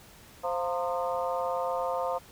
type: harmonic tone with a mistuned harmonic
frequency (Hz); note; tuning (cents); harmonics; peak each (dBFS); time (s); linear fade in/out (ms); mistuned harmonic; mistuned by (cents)
174.61; F3; 0; 3 / 4 / 5 / 6 / 7; -31 / -33 / -35 / -37 / -38; 0.43-2.19; 20; 5; +77
effects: pink hiss -53 dBFS RMS until 2.31 s